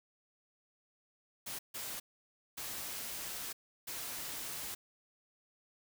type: noise bursts at uneven times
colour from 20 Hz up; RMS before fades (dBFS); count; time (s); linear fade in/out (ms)
white; -42; 4; 1.46-1.59 / 1.74-2 / 2.57-3.53 / 3.87-4.75; 10
effects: none